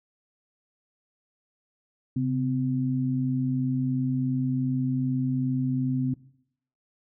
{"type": "tone pair together", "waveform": "sine", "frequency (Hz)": [133.85, 256.5], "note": ["C3", "C4"], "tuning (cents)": [40, -34], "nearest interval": "major seventh", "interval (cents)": 1126, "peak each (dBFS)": -26, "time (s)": [2.16, 6.14], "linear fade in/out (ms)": 5, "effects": ["noise-tail reverb RT60 0.7 s tail -19 dB re dry"]}